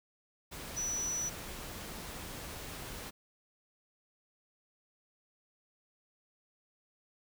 sine tone in noise, 5920 Hz, F#8, in tune, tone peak -33 dBFS, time 0.76-1.3 s, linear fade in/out 20 ms, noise pink, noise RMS -44 dBFS, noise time 0.51-3.11 s, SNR +8 dB, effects none

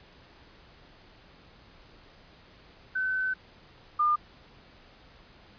sine tone pair in turn, 1520 / 1206.4 Hz, F#6 / D6, +46 / +46 cents, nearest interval major third, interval 400 cents, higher first, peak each -26 / -21 dBFS, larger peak second, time 2.95-3.34 / 3.99-4.16 s, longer first, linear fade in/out 10 ms, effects pink hiss -55 dBFS RMS until 5.58 s + resampled to 11025 Hz

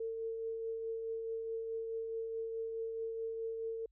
sine tone with tremolo, 451.6 Hz, A4, 45 cents sharp, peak -35 dBFS, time 0-3.86 s, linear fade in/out 5 ms, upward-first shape triangle, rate 4.7 Hz, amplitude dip 35%, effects added 50 Hz sine -68 dBFS peak until 3.91 s

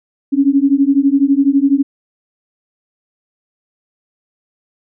sine beating tone pair, 271.6 / 283.6 Hz, C#4 / C#4, -35 / +40 cents, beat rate 12 Hz, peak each -12 dBFS, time 0.32-1.83 s, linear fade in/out 20 ms, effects none

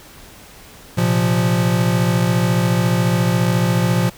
square chord, Bb suspended second, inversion none, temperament equal, 116.54 / 130.81 / 174.61 Hz, Bb2 / C3 / F3, 0 / 0 / 0 cents, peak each -19 / -23 / -18 dBFS, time 0.97-4.1 s, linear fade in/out 10 ms, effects pink hiss -42 dBFS RMS until 4.17 s

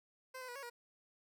15% pulse tone with pitch steps, 517 / 509 / 486.1 / 553 / 478.2 Hz, C5 / C5 / B4 / C#5 / A#4, -21 / -48 / -28 / -4 / +44 cents, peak -39 dBFS, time 0.34-0.7 s, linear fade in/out 10 ms, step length 72 ms, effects none

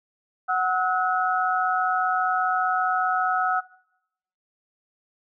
sine tone cluster, 742 / 1290 / 1465 Hz, F#5 / E6 / F#6, +5 / -38 / -18 cents, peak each -24 / -24 / -28 dBFS, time 0.48-3.61 s, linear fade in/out 20 ms, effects noise-tail reverb RT60 0.8 s tail -20 dB re dry

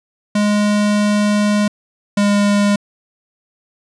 square tone pair in turn, 207.7 / 203.9 Hz, G#3 / G#3, 0 / -32 cents, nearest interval unison, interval 32 cents, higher first, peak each -13 / -12 dBFS, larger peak second, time 0.35-1.68 / 2.17-2.76 s, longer first, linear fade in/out 5 ms, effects resampled to 22050 Hz

